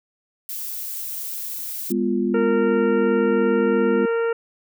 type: noise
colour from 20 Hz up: violet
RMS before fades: -30 dBFS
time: 0.49-1.92 s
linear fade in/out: 2 ms
type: chord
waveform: sine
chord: F diminished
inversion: first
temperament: equal with one note detuned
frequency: 204.1 / 246.9 / 349.2 Hz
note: Ab3 / Cb4 / F4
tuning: -30 / 0 / 0 cents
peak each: -23 dBFS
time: 1.9-4.06 s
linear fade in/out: 10 ms
type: harmonic tone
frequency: 461.4 Hz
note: A#4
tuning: 18 cents flat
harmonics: 1 / 2 / 3 / 4 / 5 / 6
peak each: -19 / -34 / -29 / -38 / -42 / -43 dBFS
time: 2.34-4.33 s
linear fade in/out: 5 ms
effects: none